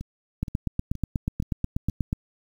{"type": "two click trains", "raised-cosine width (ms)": 5, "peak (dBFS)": [-22, -12], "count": [5, 15], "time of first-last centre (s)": [[0.01, 1.897], [0.43, 2.129]], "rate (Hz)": [2.12, 8.24], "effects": ["8-bit"]}